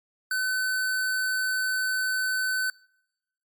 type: tone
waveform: square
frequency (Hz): 1516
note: F#6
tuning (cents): +42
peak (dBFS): -25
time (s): 0.31-2.7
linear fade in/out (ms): 2
effects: noise-tail reverb RT60 0.9 s tail -26 dB re dry + MP3 96 kbps